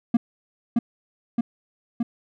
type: tone with echo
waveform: triangle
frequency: 235 Hz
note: A#3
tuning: 14 cents sharp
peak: -12 dBFS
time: 0.14-0.17 s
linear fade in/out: 5 ms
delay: 620 ms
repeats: 3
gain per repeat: -2 dB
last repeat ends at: 2.03 s
effects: none